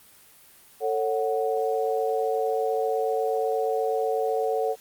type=chord; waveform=sine; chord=F# minor; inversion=first; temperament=equal with one note detuned; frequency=446.1 / 554.4 / 740 Hz; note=A4 / C#5 / F#5; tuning=+24 / 0 / 0 cents; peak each=-25 / -29 / -28 dBFS; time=0.8-4.76 s; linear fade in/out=50 ms; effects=white hiss -53 dBFS RMS until 4.8 s + Opus 32 kbps